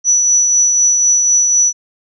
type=tone with tremolo; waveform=sine; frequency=5920 Hz; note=F#8; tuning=in tune; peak=-7 dBFS; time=0.04-1.73 s; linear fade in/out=50 ms; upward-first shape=triangle; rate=4 Hz; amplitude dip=35%; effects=none